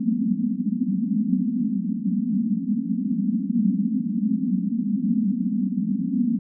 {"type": "band-pass noise", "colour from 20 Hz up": "white", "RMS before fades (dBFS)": -23, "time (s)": [0, 6.39], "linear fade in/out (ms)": 2, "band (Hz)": [180, 260], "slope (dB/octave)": 96, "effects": []}